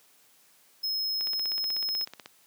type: tone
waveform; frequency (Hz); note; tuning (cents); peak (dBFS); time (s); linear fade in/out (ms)
square; 5160; E8; -38; -28; 0.83-2.05; 10
type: click train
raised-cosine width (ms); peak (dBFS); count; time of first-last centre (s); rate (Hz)
0.2; -24; 18; 1.21-2.259; 16.2
effects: white hiss -61 dBFS RMS until 2.46 s + high-pass 150 Hz 12 dB/octave